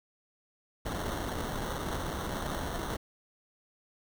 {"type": "noise with sample-and-hold", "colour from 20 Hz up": "pink", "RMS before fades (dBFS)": -35, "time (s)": [0.85, 2.97], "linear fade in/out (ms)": 10, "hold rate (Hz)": 2450, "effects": []}